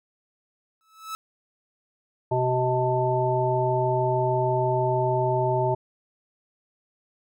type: tone with exponential growth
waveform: 45% pulse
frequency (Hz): 1304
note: E6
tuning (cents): -19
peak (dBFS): -28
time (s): 0.81-1.15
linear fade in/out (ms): 0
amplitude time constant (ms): 73
type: harmonic tone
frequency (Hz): 126.7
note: B2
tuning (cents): +45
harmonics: 1 / 3 / 5 / 7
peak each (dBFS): -26 / -26 / -26 / -26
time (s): 2.31-5.75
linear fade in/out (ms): 10
effects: none